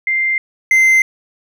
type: tone pair in turn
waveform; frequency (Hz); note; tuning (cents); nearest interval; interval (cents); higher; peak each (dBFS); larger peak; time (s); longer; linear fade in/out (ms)
sine / triangle; 2093 / 2076; C7 / C7; 0 / -14; unison; 14; first; -13 / -6; second; 0.07-0.38 / 0.71-1.02; neither; 2
effects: none